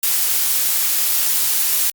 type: noise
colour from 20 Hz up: blue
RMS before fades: -17 dBFS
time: 0.03-1.9 s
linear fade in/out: 2 ms
effects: Opus 48 kbps